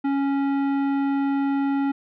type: tone with tanh clipping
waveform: sine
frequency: 277.2 Hz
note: C#4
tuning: in tune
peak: -22 dBFS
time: 0.04-1.92 s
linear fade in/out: 10 ms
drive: 14 dB
effects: none